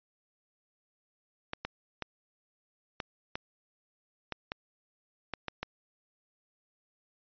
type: clicks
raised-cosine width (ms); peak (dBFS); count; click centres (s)
0.3; -18; 10; 1.534 / 1.65 / 2.023 / 3.002 / 3.355 / 4.323 / 4.519 / 5.337 / 5.483 / 5.63
effects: resampled to 11025 Hz